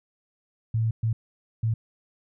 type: tone bursts at uneven times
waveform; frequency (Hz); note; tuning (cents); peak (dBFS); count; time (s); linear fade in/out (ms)
sine; 112.5; A2; +39; -21; 3; 0.74-0.91 / 1.03-1.13 / 1.63-1.74; 5
effects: none